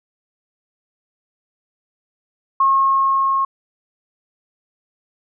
sine tone with level ramp, 1083 Hz, C#6, 41 cents flat, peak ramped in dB -11 to -15 dBFS, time 2.6-3.45 s, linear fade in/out 5 ms, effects none

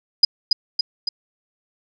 sine tone with echo, 4934 Hz, D#8, 15 cents flat, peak -7 dBFS, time 0.23-0.25 s, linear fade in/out 5 ms, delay 280 ms, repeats 3, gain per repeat -4 dB, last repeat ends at 1.09 s, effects none

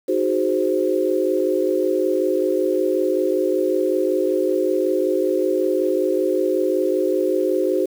sine chord, Ab dominant seventh, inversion second, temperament equal, 311.1 / 370 / 415.3 / 523.3 Hz, Eb4 / Gb4 / Ab4 / C5, 0 / 0 / 0 / 0 cents, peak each -24 / -20 / -25 / -22 dBFS, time 0.08-7.86 s, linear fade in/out 10 ms, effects 7-bit

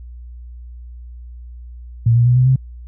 sine tone with pitch steps, 115.8 / 119.4 / 123.11 / 126.94 / 130.89 Hz, A#2 / A#2 / B2 / B2 / C3, -11 / +42 / -5 / +48 / +1 cents, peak -9 dBFS, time 2.06-2.56 s, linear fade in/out 5 ms, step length 100 ms, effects added 60 Hz sine -32 dBFS peak until 2.87 s

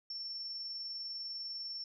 sine tone with tremolo, 5420 Hz, E8, 47 cents sharp, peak -38 dBFS, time 0.1-1.84 s, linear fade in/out 2 ms, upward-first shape sine, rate 20 Hz, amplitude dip 30%, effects none

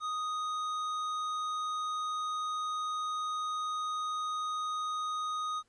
triangle tone with tanh clipping, 1244.5 Hz, D#6, in tune, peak -34 dBFS, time 0-5.63 s, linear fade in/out 50 ms, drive 15 dB, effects pink hiss -73 dBFS RMS until 5.68 s + resampled to 22050 Hz

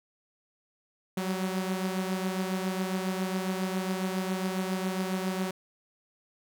sawtooth beating tone pair, 186 / 193.3 Hz, F#3 / G3, +9 / -24 cents, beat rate 7.3 Hz, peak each -26 / -31 dBFS, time 1.17-5.51 s, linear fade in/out 5 ms, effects none

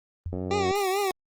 sine tone with exponential decay, 87 Hz, F2, 6 cents flat, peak -26 dBFS, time 0.26-0.48 s, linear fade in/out 0 ms, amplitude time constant 46 ms
click train, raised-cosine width 2 ms, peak -19 dBFS, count 36, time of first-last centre 0.33-0.71 s, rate 92.1 Hz
25% pulse tone with vibrato, 390 Hz, G4, 9 cents flat, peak -20 dBFS, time 0.51-1.11 s, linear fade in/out 0 ms, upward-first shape triangle, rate 4.6 Hz, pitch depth 110 cents each way
effects Opus 24 kbps

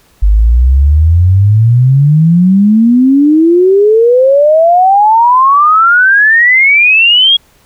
sine exponential sweep, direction up, 49 to 3322 Hz, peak -3 dBFS, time 0.22-7.37 s, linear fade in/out 10 ms, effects pink hiss -48 dBFS RMS until 7.65 s

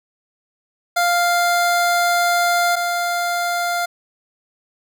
25% pulse tone pair in turn, 698.5 / 698.5 Hz, F5 / F5, 0 / 0 cents, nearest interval unison, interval 0 cents, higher neither, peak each -11 / -15 dBFS, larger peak first, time 0.96-2.76 / 2.76-3.86 s, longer first, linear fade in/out 10 ms, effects none

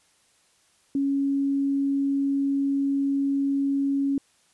sine tone, 277.2 Hz, C#4, in tune, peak -21 dBFS, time 0.95-4.18 s, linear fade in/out 2 ms, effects white hiss -63 dBFS RMS until 4.53 s + resampled to 24000 Hz

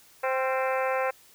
harmonic tone with a mistuned harmonic, 261.6 Hz, C4, in tune, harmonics 2 / 3 / 4 / 5 / 6 / 7 / 8 / 9 / 10, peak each -27 / -31 / -33 / -35 / -37 / -38 / -39 / -40 / -41 dBFS, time 0.23-1.11 s, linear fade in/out 10 ms, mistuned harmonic 5, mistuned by +50 cents, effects white hiss -56 dBFS RMS until 1.34 s

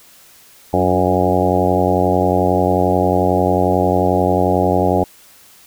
harmonic tone with a mistuned harmonic, 91.2 Hz, F#2, 24 cents flat, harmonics 1 / 2 / 3 / 4 / 5 / 6 / 7 / 8 / 9, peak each -21 / -21 / -21 / -21 / -21 / -21 / -21 / -21 / -21 dBFS, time 0.73-5.04 s, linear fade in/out 5 ms, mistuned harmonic 3, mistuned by +39 cents, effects white hiss -46 dBFS RMS until 5.66 s

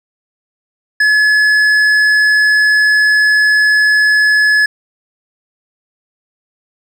triangle tone with hard clipping, 1706 Hz, G#6, 46 cents sharp, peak -9 dBFS, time 1-4.66 s, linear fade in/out 5 ms, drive 10 dB, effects none

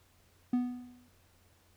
triangle tone with exponential decay, 246.9 Hz, B3, in tune, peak -22 dBFS, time 0.53-1.09 s, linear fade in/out 5 ms, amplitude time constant 120 ms, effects added 89 Hz sine -67 dBFS peak until 1.76 s + pink hiss -67 dBFS RMS until 1.76 s

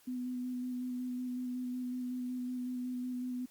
sine tone with vibrato, 250 Hz, B3, 21 cents sharp, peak -35 dBFS, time 0.07-3.46 s, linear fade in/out 10 ms, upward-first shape square, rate 5.4 Hz, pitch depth 13 cents each way, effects white hiss -64 dBFS RMS until 3.5 s + Opus 48 kbps

